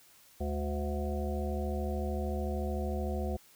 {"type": "harmonic tone with a mistuned harmonic", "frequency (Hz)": 73.42, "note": "D2", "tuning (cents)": 0, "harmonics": [1, 3, 5, 7, 9, 10], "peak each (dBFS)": [-33, -38, -40, -41, -43, -43], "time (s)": [0.4, 3.37], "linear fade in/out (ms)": 10, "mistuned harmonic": 3, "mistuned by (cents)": -82, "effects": ["white hiss -60 dBFS RMS until 3.55 s"]}